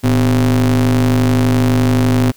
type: ring-modulated tone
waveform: square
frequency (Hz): 69.3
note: C#2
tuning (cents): 0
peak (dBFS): -8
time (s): 0.03-2.32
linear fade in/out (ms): 20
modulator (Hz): 182
effects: white hiss -48 dBFS RMS until 2.36 s